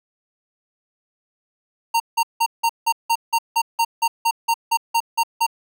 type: tone bursts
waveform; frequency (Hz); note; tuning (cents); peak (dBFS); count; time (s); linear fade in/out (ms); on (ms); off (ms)
square; 922; A#5; -19; -16; 16; 1.94-5.466; 10; 61; 170
effects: none